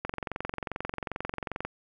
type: click train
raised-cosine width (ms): 0.5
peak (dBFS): -17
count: 37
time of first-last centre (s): 0.05-1.65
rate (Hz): 22.5
effects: none